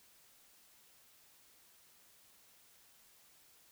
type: silence
effects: white hiss -65 dBFS RMS until 3.71 s